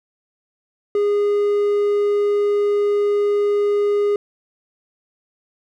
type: tone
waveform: triangle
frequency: 410.5 Hz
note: G#4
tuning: 20 cents flat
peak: -13 dBFS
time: 0.95-4.16 s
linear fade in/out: 2 ms
effects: none